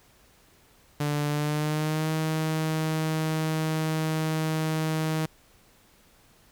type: tone with pitch glide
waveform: sawtooth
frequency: 147.2 to 157.77 Hz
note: D3 to D#3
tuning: +4 to +24 cents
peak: -21 dBFS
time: 1-5.26 s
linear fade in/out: 5 ms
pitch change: +120 cents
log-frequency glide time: 1.29-2.11 s
effects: pink hiss -59 dBFS RMS until 6.51 s